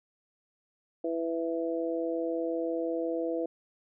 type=harmonic tone; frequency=165.6 Hz; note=E3; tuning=8 cents sharp; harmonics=2 / 3 / 4; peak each=-32 / -32 / -36 dBFS; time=1.04-3.46 s; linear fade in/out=5 ms; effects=none